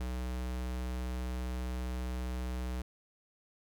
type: tone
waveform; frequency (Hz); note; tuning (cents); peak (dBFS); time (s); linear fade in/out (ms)
square; 62.5; B1; +21; -35; 0-2.82; 5
effects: none